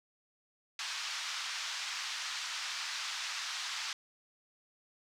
white band-pass noise, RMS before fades -39 dBFS, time 0.79-3.93 s, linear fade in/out 2 ms, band 1000 to 5700 Hz, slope 24 dB/octave, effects none

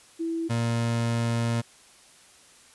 sine / 30% pulse tone pair in turn, 330 / 116.67 Hz, E4 / A#2, +2 / +2 cents, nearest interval octave + tritone, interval 1800 cents, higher first, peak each -26 / -21 dBFS, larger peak second, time 0.19-0.49 / 0.49-1.62 s, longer second, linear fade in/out 20 ms, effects white hiss -54 dBFS RMS until 2.74 s + resampled to 24000 Hz

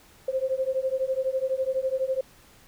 sine beating tone pair, 520 / 532 Hz, C5 / C5, -11 / +29 cents, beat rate 12 Hz, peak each -27 dBFS, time 0.28-2.21 s, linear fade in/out 5 ms, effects pink hiss -55 dBFS RMS until 2.67 s

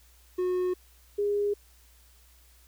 triangle / sine tone pair in turn, 363.7 / 409.3 Hz, F#4 / G#4, -30 / -25 cents, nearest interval major second, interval 205 cents, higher second, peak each -23 / -24 dBFS, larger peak first, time 0.38-0.74 / 1.18-1.54 s, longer neither, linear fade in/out 10 ms, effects added 60 Hz sine -57 dBFS peak until 2.67 s + white hiss -61 dBFS RMS until 2.67 s

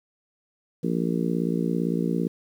harmonic tone, 57.7 Hz, A#1, 17 cents flat, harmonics 3 / 4 / 5 / 6 / 7 / 8, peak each -26 / -28 / -30 / -32 / -33 / -34 dBFS, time 0.83-2.28 s, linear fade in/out 10 ms, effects 9-bit

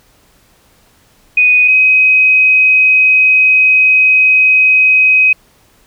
sine tone pair in turn, 2489 / 2525 Hz, D#7 / D#7, 0 / +25 cents, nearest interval unison, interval 25 cents, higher second, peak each -5 dBFS, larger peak neither, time 1.37-1.68 / 1.68-5.33 s, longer second, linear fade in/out 5 ms, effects pink hiss -50 dBFS RMS until 5.86 s

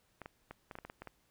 clicks, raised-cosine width 0.5 ms, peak -30 dBFS, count 10, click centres 0.217 / 0.259 / 0.51 / 0.712 / 0.754 / 0.787 / 0.85 / 0.899 / 1.02 / 1.073 s, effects pink hiss -73 dBFS RMS until 1.3 s

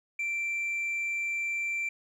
sine tone, 2349 Hz, D7, in tune, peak -26 dBFS, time 0.19-1.89 s, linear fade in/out 5 ms, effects tanh soft clip ceiling -28 dBFS + 11-bit

